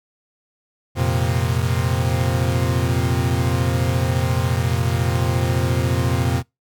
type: chord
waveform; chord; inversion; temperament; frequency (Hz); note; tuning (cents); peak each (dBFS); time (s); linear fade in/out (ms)
40% pulse; F suspended fourth; none; equal; 87.31 / 116.54 / 130.81; F2 / Bb2 / C3; 0 / 0 / 0; -21; 0.95-6.43; 50
effects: noise-tail reverb RT60 0.2 s tail -25 dB re dry